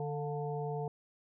harmonic tone with a mistuned harmonic, 148.1 Hz, D3, 15 cents sharp, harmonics 1 / 3 / 5 / 6, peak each -37 / -38 / -42 / -46 dBFS, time 0-0.88 s, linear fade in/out 2 ms, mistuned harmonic 5, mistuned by -64 cents, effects none

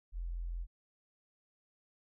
sine tone, 42.9 Hz, F1, 30 cents flat, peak -36 dBFS, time 0.12-0.67 s, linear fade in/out 50 ms, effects none

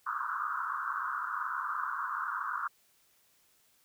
white band-pass noise, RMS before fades -35 dBFS, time 0.06-2.68 s, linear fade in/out 10 ms, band 1000 to 1500 Hz, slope 96 dB/octave, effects white hiss -68 dBFS RMS until 3.84 s

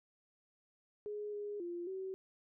sine tone with pitch steps, 417.4 / 412.7 / 347.1 / 380 Hz, G#4 / G#4 / F4 / F#4, +9 / -11 / -11 / +46 cents, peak -39 dBFS, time 1.06-2.14 s, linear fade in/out 0 ms, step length 270 ms, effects none

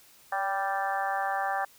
harmonic tone with a mistuned harmonic, 195.9 Hz, G3, 1 cent flat, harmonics 3 / 4 / 5 / 6 / 7 / 8 / 9, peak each -38 / -29 / -40 / -35 / -41 / -36 / -37 dBFS, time 0.32-1.65 s, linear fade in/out 5 ms, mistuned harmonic 3, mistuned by -35 cents, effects white hiss -57 dBFS RMS until 1.78 s

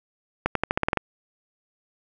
accelerating click train, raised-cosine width 0.5 ms, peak -6 dBFS, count 9, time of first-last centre 0.46-0.973 s, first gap 93 ms, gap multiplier 0.89, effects none

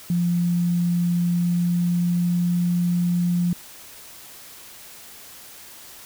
sine tone with pitch glide, 173.9 to 175.21 Hz, F3 to F3, -7 to +6 cents, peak -18 dBFS, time 0.1-3.53 s, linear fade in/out 2 ms, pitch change +13 cents, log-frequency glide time 1.17-2.73 s, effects white hiss -43 dBFS RMS until 6.05 s

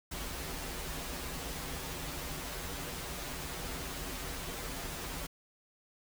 pink noise with comb filter, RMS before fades -40 dBFS, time 0.11-5.27 s, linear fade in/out 10 ms, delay 9.4 ms, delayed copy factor -0.9, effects none

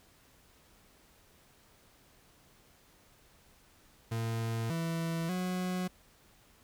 40% pulse tone with pitch steps, 113.9 / 165.3 / 182.6 Hz, A#2 / E3 / F#3, -40 / +5 / -23 cents, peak -31 dBFS, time 4.11-5.88 s, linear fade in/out 10 ms, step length 590 ms, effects pink hiss -63 dBFS RMS until 6.63 s

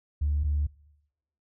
sine tone pair in turn, 73.42 / 73.42 Hz, D2 / D2, 0 / 0 cents, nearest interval unison, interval 0 cents, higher neither, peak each -22 dBFS, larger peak neither, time 0.21-0.44 / 0.44-0.67 s, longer neither, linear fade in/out 10 ms, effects noise-tail reverb RT60 0.9 s tail -24 dB re dry + tanh soft clip ceiling -19 dBFS

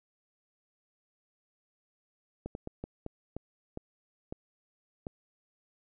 slowing click train, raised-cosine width 2 ms, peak -24 dBFS, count 9, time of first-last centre 2.46-5.068 s, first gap 91 ms, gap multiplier 1.35, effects none

